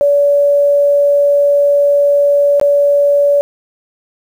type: tone with dropouts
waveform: sine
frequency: 572 Hz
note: D5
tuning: 46 cents flat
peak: -7 dBFS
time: 0.01-3.41 s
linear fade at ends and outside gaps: 0 ms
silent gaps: 2.598-2.613 s
effects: 7-bit